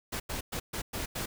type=noise bursts at uneven times; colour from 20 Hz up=pink; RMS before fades=-35 dBFS; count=6; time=0.12-0.2 / 0.29-0.41 / 0.52-0.6 / 0.73-0.82 / 0.93-1.06 / 1.15-1.26 s; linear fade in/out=10 ms; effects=none